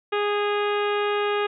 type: harmonic tone with a mistuned harmonic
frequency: 412.4 Hz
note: G#4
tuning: 12 cents flat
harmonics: 1 / 2 / 3 / 4 / 5 / 6 / 7 / 8 / 9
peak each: -23 / -30 / -29 / -33 / -37 / -35 / -37 / -40 / -44 dBFS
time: 0.12-1.47 s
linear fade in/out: 10 ms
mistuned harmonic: 7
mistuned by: -19 cents
effects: none